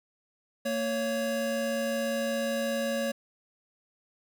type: tone pair together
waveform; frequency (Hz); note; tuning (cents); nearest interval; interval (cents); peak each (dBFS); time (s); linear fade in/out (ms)
square; 229.3 / 556.8; A#3 / C#5; -28 / +8; octave + minor third; 1536; -33 / -30; 0.65-3.12; 10
effects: none